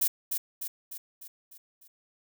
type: noise with echo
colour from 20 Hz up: violet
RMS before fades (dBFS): -25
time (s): 0.01-0.08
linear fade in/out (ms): 10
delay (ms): 300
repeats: 6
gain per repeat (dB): -5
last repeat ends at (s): 1.88
effects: none